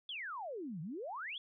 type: exponential two-way sweep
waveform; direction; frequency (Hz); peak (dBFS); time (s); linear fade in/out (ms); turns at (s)
sine; down then up; 3520 to 147.4 to 3520; -40; 0.09-1.38; 2; 0.81
effects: none